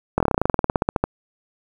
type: slowing click train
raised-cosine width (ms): 1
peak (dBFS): -3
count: 20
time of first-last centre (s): 0.18-1.04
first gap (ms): 23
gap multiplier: 1.07
effects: 7-bit